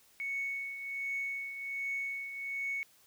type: tone with tremolo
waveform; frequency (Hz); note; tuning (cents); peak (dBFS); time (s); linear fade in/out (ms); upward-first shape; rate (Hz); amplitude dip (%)
sine; 2217; C#7; 0; -31; 0.2-2.83; 0; triangle; 1.3; 65
effects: tanh soft clip ceiling -28 dBFS + white hiss -64 dBFS RMS until 3.06 s